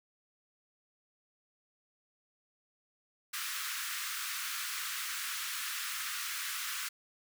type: high-pass noise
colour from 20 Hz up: pink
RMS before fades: -38 dBFS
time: 3.33-6.89 s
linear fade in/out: 10 ms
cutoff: 1200 Hz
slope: 48 dB/octave
effects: none